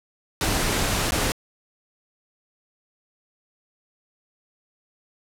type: noise with dropouts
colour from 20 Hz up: pink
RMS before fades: -23 dBFS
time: 0.41-1.32 s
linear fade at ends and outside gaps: 1 ms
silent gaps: 1.108-1.12 s
effects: low-pass 12000 Hz 12 dB/octave